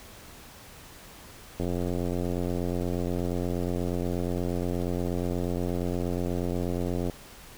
click train, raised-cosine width 2 ms, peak -17 dBFS, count 487, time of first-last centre 1.6-7.098 s, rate 88.4 Hz, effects pink hiss -48 dBFS RMS until 7.57 s

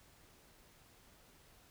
silence, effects pink hiss -64 dBFS RMS until 1.7 s

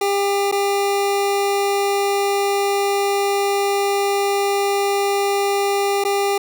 25% pulse tone with dropouts, 400 Hz, G4, 35 cents sharp, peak -13 dBFS, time 0.01-6.38 s, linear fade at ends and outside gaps 5 ms, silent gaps 0.515-0.523 / 6.04-6.049 s, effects none

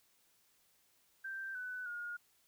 sine tone with pitch steps, 1568 / 1497.2 / 1429.6 Hz, G6 / F#6 / F6, 0 / +20 / +40 cents, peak -40 dBFS, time 1.24-2.17 s, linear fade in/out 10 ms, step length 310 ms, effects white hiss -72 dBFS RMS until 2.47 s

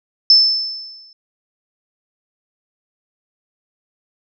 sine tone with exponential decay, 5274 Hz, E8, in tune, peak -4 dBFS, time 0.3-1.13 s, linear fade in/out 2 ms, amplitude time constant 180 ms, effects none

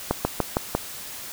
slowing click train, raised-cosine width 1 ms, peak -6 dBFS, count 5, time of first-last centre 0.11-0.75 s, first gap 140 ms, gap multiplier 1.09, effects white hiss -37 dBFS RMS until 1.32 s

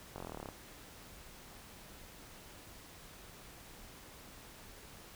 slowing click train, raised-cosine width 1 ms, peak -29 dBFS, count 14, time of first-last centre 0.16-0.488 s, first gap 21 ms, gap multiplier 1.03, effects pink hiss -54 dBFS RMS until 5.15 s

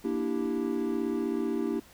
triangle chord, E half-diminished seventh, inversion second, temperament equal with one note detuned, 234.4 / 293.7 / 329.6 / 392 Hz, Bb3 / D4 / E4 / G4, +10 / 0 / 0 / 0 cents, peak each -31 dBFS, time 0.04-1.8 s, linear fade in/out 10 ms, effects pink hiss -55 dBFS RMS until 1.93 s

